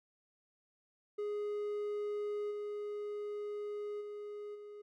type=tone with level steps; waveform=triangle; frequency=415.3 Hz; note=G#4; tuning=in tune; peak=-33 / -36 / -40 / -45 dBFS; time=1.18-4.82 s; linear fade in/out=10 ms; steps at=2.5 / 4 / 4.54 s; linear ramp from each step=20 ms; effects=none